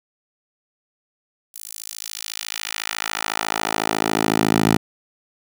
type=tone with high-pass filter sweep; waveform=10% pulse; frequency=54 Hz; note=A1; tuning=32 cents flat; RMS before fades=-23 dBFS; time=1.54-4.77 s; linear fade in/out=5 ms; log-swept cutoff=9800 to 160 Hz; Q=0.86; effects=none